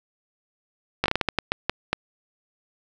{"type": "slowing click train", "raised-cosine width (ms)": 0.3, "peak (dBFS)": -5, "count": 11, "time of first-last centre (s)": [1.04, 1.93], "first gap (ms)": 18, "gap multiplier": 1.33, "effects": []}